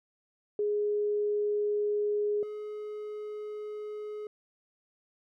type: tone pair in turn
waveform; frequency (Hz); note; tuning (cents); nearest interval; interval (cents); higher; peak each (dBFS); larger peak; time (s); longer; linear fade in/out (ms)
sine / triangle; 415.8 / 422.1; G#4 / G#4; +2 / +28; unison; 26; second; -26 / -34; first; 0.59-2.43 / 2.43-4.27; neither; 2
effects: none